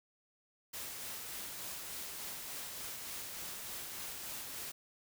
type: noise with tremolo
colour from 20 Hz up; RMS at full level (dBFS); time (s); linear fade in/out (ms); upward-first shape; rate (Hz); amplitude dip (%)
white; -43; 0.73-4.72; 10; sine; 3.4; 25
effects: none